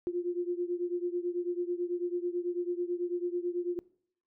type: beating tone pair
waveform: sine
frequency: 349.2 / 358.3 Hz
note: F4 / F4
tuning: 0 / +44 cents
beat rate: 9.1 Hz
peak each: -32 / -34 dBFS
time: 0.07-3.79 s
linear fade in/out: 0 ms
effects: noise-tail reverb RT60 0.6 s tail -22 dB re dry